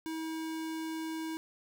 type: tone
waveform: square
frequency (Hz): 320.7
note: E4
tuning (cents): -48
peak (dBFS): -36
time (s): 0.06-1.37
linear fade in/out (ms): 0
effects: none